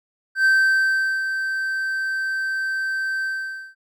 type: tone with ADSR envelope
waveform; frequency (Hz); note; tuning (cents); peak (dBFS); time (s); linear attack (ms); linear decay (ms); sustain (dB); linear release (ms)
triangle; 1554; G6; -16; -11; 0.35-3.75; 100; 770; -9; 510
effects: none